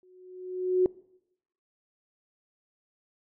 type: tone with exponential growth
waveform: sine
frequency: 367.2 Hz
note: F#4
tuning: 13 cents flat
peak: -17 dBFS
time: 0.03-0.86 s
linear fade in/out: 1 ms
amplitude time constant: 180 ms
effects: noise-tail reverb RT60 0.8 s tail -22 dB re dry

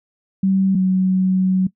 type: tone pair in turn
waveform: sine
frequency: 191.9 / 186.98 Hz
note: G3 / F#3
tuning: -37 / +18 cents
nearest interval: unison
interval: 45 cents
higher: first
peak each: -13 dBFS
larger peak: neither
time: 0.43-0.75 / 0.75-1.67 s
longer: second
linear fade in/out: 5 ms
effects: noise-tail reverb RT60 0.1 s tail -19 dB re dry

